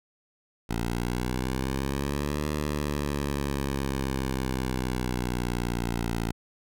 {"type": "exponential two-way sweep", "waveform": "10% pulse", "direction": "up then down", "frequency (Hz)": [56.7, 75.2, 56.7], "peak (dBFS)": -19, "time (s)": [0.69, 6.32], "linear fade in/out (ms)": 10, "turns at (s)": 2.49, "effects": []}